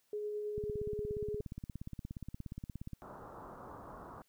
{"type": "tone with tremolo", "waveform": "sine", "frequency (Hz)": 419.1, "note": "G#4", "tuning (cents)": 16, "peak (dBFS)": -35, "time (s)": [0.13, 1.41], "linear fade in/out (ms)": 2, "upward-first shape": "sine", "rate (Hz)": 9.4, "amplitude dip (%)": 25}
{"type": "click train", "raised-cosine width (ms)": 5, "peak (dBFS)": -30, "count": 41, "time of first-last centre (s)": [0.58, 2.933], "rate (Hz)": 17}
{"type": "low-pass noise", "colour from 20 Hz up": "white", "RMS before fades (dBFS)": -50, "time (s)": [3.02, 4.22], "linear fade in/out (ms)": 0, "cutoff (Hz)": 1300, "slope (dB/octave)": 48}
{"effects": ["white hiss -75 dBFS RMS until 4.28 s"]}